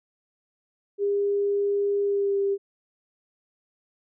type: tone with pitch glide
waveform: sine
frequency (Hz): 403.7 to 397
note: G#4 to G4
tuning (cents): -49 to +22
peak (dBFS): -21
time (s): 0.98-2.58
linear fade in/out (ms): 50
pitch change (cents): -29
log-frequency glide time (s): 2.03-2.38
effects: none